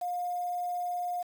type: tone with quantisation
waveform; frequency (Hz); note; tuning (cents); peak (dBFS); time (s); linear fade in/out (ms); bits
sine; 711; F5; +31; -30; 0.01-1.23; 10; 8
effects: none